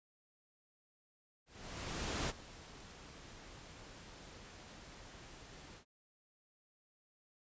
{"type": "noise with ADSR envelope", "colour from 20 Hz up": "pink", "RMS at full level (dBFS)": -37, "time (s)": [1.46, 5.85], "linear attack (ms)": 830, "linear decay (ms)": 30, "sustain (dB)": -17, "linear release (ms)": 94, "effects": ["resampled to 16000 Hz"]}